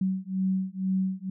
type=beating tone pair; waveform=sine; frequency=188 / 190.1 Hz; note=F#3 / F#3; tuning=+28 / +47 cents; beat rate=2.1 Hz; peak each=-28 dBFS; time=0.01-1.3 s; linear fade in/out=5 ms; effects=none